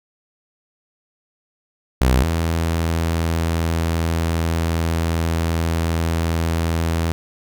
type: tone pair in turn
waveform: sawtooth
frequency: 63.7 / 82.58 Hz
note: C2 / E2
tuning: -46 / +4 cents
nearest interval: major third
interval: 450 cents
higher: second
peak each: -9 / -14 dBFS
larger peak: first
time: 2.01-2.23 / 2.23-7.12 s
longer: second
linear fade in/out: 0 ms
effects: none